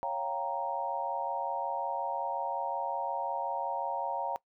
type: chord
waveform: sine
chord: G half-diminished seventh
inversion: second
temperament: equal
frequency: 554.4 / 698.5 / 784 / 932.3 Hz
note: Db5 / F5 / G5 / Bb5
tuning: 0 / 0 / 0 / 0 cents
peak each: -38 / -38 / -37 / -34 dBFS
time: 0.03-4.36 s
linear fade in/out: 0 ms
effects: noise-tail reverb RT60 0.1 s tail -20 dB re dry